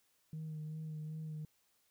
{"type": "tone with vibrato", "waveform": "sine", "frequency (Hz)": 155.56, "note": "D#3", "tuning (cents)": 0, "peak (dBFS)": -39, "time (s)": [0.33, 1.45], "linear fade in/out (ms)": 2, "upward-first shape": "sine", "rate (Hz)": 2.6, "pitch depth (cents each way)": 25, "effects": ["tanh soft clip ceiling -38 dBFS", "white hiss -75 dBFS RMS until 1.9 s"]}